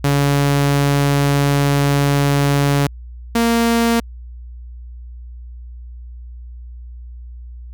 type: tone pair in turn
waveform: sawtooth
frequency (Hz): 141.7 / 232.1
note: C#3 / A#3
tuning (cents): +38 / -7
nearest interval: major sixth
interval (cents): 855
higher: second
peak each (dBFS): -9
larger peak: neither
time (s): 0.04-2.87 / 3.35-4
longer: first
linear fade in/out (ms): 5
effects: added 60 Hz sine -31 dBFS peak until 7.73 s